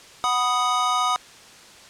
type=chord; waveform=square; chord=B major; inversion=second; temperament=equal; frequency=740 / 987.8 / 1244.5 Hz; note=F#5 / B5 / D#6; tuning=0 / 0 / 0 cents; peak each=-27 / -27 / -22 dBFS; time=0.24-1.16 s; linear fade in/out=0 ms; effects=white hiss -46 dBFS RMS until 1.89 s + low-pass 7000 Hz 12 dB/octave